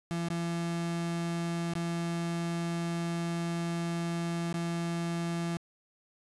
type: tone with dropouts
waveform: 35% pulse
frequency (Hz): 169.4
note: E3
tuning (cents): +48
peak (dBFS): -29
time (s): 0.11-5.57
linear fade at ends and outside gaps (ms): 0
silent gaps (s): 0.286-0.302 / 1.736-1.753 / 4.527-4.541
effects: resampled to 24000 Hz + 10-bit